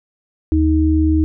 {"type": "tone pair together", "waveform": "sine", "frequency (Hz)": [77.78, 313.8], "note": ["D#2", "D#4"], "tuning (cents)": [0, 15], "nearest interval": "2 octaves", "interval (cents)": 2415, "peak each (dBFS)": -14, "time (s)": [0.52, 1.24], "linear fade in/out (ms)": 0, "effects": []}